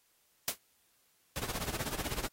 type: noise with exponential decay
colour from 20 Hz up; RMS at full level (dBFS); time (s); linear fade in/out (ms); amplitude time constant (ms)
white; -26; 0.48-0.58; 2; 20
type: noise with tremolo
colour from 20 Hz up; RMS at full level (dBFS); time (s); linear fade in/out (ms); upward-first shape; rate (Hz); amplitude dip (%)
pink; -35; 1.36-2.27; 0; sine; 16; 80
effects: white hiss -71 dBFS RMS until 2.32 s + AAC 48 kbps